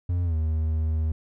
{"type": "tone with pitch glide", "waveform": "triangle", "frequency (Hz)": [88.1, 78.94], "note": ["F2", "D#2"], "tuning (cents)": [16, 26], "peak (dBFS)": -20, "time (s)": [0.09, 1.12], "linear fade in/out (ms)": 5, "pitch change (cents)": -190, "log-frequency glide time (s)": [0.24, 0.35], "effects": []}